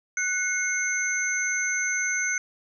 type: tone cluster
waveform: sine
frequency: 1483 / 2161 / 6200 Hz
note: F#6 / C#7 / G8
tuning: +4 / -45 / -20 cents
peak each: -28 dBFS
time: 0.17-2.38 s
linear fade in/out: 2 ms
effects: none